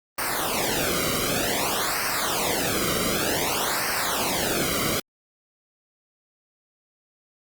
pink noise with flanger, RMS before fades -25 dBFS, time 0.18-5 s, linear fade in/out 5 ms, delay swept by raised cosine 0.28 to 1.17 ms, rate 0.54 Hz, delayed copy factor -0.9, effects Opus 32 kbps

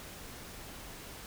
silence, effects pink hiss -47 dBFS RMS until 1.26 s

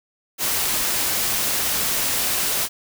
white noise, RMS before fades -22 dBFS, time 0.38-2.69 s, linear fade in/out 50 ms, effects none

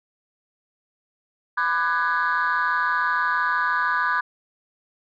sine chord, G# half-diminished seventh, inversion first, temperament just, 996.7 / 1196.1 / 1495.1 / 1661.2 Hz, B5 / D6 / F#6 / G#6, +16 / +31 / +18 / 0 cents, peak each -24 dBFS, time 1.57-4.21 s, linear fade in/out 10 ms, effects tanh soft clip ceiling -14 dBFS

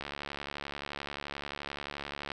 click train, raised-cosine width 0.3 ms, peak -21 dBFS, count 166, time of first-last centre 0.01-2.318 s, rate 71.5 Hz, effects none

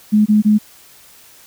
sine tone bursts, 211.7 Hz, G#3, 33 cents sharp, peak -8 dBFS, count 3, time 0.12-0.586 s, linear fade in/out 20 ms, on 140 ms, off 23 ms, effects white hiss -45 dBFS RMS until 1.46 s

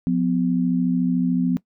sine tone pair together, 178.2 / 252 Hz, F3 / B3, +35 / +35 cents, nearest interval tritone, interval 600 cents, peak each -20 dBFS, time 0.07-1.57 s, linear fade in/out 0 ms, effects noise-tail reverb RT60 0.1 s tail -20 dB re dry

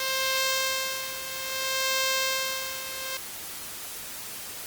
5% pulse tone with tremolo, 528 Hz, C5, 16 cents sharp, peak -12 dBFS, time 0-3.17 s, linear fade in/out 2 ms, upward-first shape sine, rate 0.61 Hz, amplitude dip 75%, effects white hiss -38 dBFS RMS until 4.66 s + Opus 32 kbps

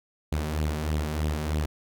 sawtooth tone with flanger, 76.3 Hz, D#2, 33 cents flat, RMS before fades -28 dBFS, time 0.32-1.66 s, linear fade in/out 5 ms, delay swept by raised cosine 0.26 to 5.36 ms, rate 3.2 Hz, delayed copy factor +0.6, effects none

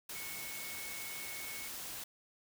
sine tone in noise, 2204 Hz, C#7, 11 cents flat, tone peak -47 dBFS, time 0.15-1.68 s, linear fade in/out 5 ms, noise white, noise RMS -44 dBFS, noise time 0.09-2.04 s, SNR -6 dB, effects none

